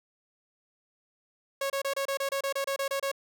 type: tone bursts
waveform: sawtooth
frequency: 550 Hz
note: C#5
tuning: 14 cents flat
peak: -24 dBFS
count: 13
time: 1.61-3.116 s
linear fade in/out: 5 ms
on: 90 ms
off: 28 ms
effects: none